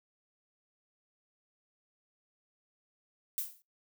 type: noise with exponential decay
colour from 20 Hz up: violet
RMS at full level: -31 dBFS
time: 3.38-3.62 s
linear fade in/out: 0 ms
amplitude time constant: 52 ms
effects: noise-tail reverb RT60 0.2 s tail -23 dB re dry